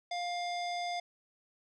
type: tone with low-pass filter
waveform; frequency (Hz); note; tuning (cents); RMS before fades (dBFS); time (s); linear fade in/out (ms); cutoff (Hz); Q
square; 704; F5; +14; -36; 0.11-1; 5; 4900; 1.8
effects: none